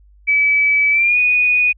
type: tone with pitch glide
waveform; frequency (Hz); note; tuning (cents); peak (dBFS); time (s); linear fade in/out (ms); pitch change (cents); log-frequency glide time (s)
sine; 2294 to 2473; D7 to D#7; -41 to -11; -11; 0.27-1.73; 20; +130; 0.91-1.18
effects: added 50 Hz sine -45 dBFS peak until 1.77 s